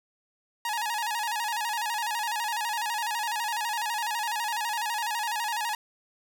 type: tone with vibrato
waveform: sawtooth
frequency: 891 Hz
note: A5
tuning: 22 cents sharp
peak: -24 dBFS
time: 0.65-5.75 s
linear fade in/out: 2 ms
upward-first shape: square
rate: 12 Hz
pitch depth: 92 cents each way
effects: none